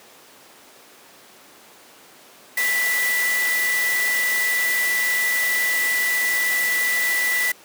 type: tone in noise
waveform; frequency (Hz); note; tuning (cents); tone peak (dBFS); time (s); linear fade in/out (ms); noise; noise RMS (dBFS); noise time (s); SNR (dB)
sine; 1973; B6; -2; -19; 2.57-7.52; 5; white; -27; 2.57-7.52; +5
effects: pink hiss -47 dBFS RMS until 7.64 s + high-pass 300 Hz 12 dB/octave